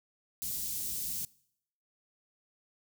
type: band-stop noise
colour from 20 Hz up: white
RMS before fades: -36 dBFS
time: 0.42-1.25 s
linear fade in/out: 0 ms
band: 200 to 6000 Hz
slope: 12 dB/octave
effects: noise-tail reverb RT60 0.7 s tail -23 dB re dry